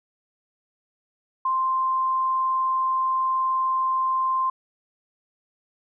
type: tone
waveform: sine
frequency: 1046.5 Hz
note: C6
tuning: in tune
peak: -20 dBFS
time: 1.45-4.5 s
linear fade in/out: 5 ms
effects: none